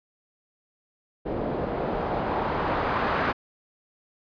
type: noise with low-pass filter sweep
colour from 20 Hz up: white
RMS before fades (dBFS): -27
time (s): 1.25-3.33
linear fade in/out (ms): 20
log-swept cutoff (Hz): 480 to 1300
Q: 1.2
effects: resampled to 11025 Hz